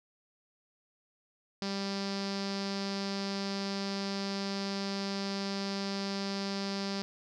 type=tone with low-pass filter; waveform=sawtooth; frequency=197.1 Hz; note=G3; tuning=10 cents sharp; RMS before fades=-35 dBFS; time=1.62-7.02 s; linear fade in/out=0 ms; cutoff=4900 Hz; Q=5.5; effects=none